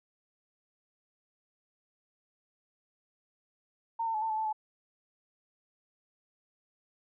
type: tone with pitch steps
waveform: sine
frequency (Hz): 914 / 901 / 859 / 894 / 866 / 878 / 861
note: A#5 / A5 / A5 / A5 / A5 / A5 / A5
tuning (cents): -34 / +41 / -42 / +27 / -28 / -4 / -38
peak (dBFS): -29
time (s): 3.99-4.529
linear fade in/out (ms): 10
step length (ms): 77
effects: none